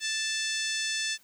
harmonic tone with a mistuned harmonic, 880 Hz, A5, in tune, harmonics 2 / 3 / 4 / 5 / 6 / 7 / 8 / 9 / 10, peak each -34 / -36 / -35 / -39 / -36 / -37 / -42 / -42 / -44 dBFS, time 0-1.18 s, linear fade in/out 50 ms, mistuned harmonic 8, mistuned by -18 cents, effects white hiss -61 dBFS RMS until 1.23 s

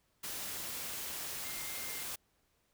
sine tone in noise, 2105 Hz, C7, 10 cents sharp, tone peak -49 dBFS, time 1.44-2.04 s, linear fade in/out 10 ms, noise white, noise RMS -41 dBFS, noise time 0.23-2.16 s, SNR -11 dB, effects pink hiss -75 dBFS RMS until 2.73 s

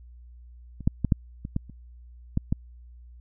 clicks, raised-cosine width 5 ms, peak -26 / -8 / -11 / -7 / -21 / -13 / -30 / -11 / -11 dBFS, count 9, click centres 0.807 / 0.875 / 1.047 / 1.122 / 1.451 / 1.564 / 1.697 / 2.374 / 2.525 s, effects added 60 Hz sine -45 dBFS peak until 3.2 s

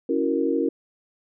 sine chord, F# dominant seventh, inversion second, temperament equal, 277.2 / 329.6 / 370 / 466.2 Hz, C#4 / E4 / F#4 / A#4, 0 / 0 / 0 / 0 cents, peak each -25 / -25 / -28 / -25 dBFS, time 0.09-0.69 s, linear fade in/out 5 ms, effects none

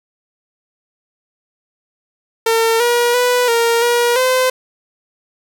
sawtooth tone with pitch steps, 453.8 / 478.9 / 493.3 / 465 / 478.1 / 513 Hz, A#4 / A#4 / B4 / A#4 / A#4 / C5, -47 / +47 / -2 / -4 / +44 / -34 cents, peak -8 dBFS, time 2.46-4.5 s, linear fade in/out 5 ms, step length 340 ms, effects none

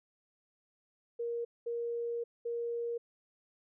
sine tone bursts at uneven times, 470.2 Hz, A#4, 15 cents sharp, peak -33 dBFS, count 3, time 1.19-1.45 / 1.66-2.24 / 2.45-2.98 s, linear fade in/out 10 ms, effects none

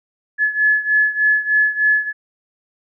sine beating tone pair, 1710 / 1713.3 Hz, A6 / A6, -50 / -47 cents, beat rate 3.3 Hz, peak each -15 / -18 dBFS, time 0.38-2.13 s, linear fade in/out 50 ms, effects none

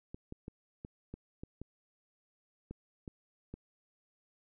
clicks, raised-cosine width 3 ms, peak -30 dBFS, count 10, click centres 0.145 / 0.324 / 0.481 / 0.849 / 1.14 / 1.435 / 1.616 / 2.71 / 3.078 / 3.54 s, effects none

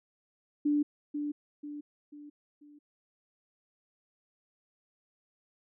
sine tone with echo, 293.7 Hz, D4, in tune, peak -24 dBFS, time 0.65-0.83 s, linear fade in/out 10 ms, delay 490 ms, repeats 4, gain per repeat -7 dB, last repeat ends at 2.79 s, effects none

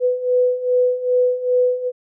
sine beating tone pair, 496.8 / 499.3 Hz, B4 / B4, +10 / +19 cents, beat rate 2.5 Hz, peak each -20 / -16 dBFS, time 0-1.92 s, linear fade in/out 50 ms, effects none

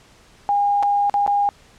sine tone with dropouts, 812 Hz, G#5, 39 cents flat, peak -15 dBFS, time 0.49-1.49 s, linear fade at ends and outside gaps 0 ms, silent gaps 0.827-0.832 / 1.097-1.141 / 1.264-1.277 s, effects pink hiss -51 dBFS RMS until 1.78 s + low-pass 8000 Hz 12 dB/octave

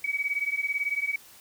sine beating tone pair, 2259 / 2277 Hz, C#7 / C#7, +32 / +46 cents, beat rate 18 Hz, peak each -29 dBFS, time 0.04-1.16 s, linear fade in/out 5 ms, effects white hiss -52 dBFS RMS until 1.4 s

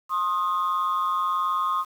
sine tone pair together, 1063.1 / 1244.5 Hz, C6 / D#6, +27 / 0 cents, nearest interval minor third, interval 273 cents, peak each -23 dBFS, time 0.09-1.85 s, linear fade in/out 50 ms, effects tanh soft clip ceiling -18 dBFS + 8-bit

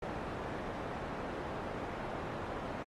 white low-pass noise, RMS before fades -41 dBFS, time 0.02-2.83 s, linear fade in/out 5 ms, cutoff 840 Hz, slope 12 dB/octave, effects AAC 32 kbps

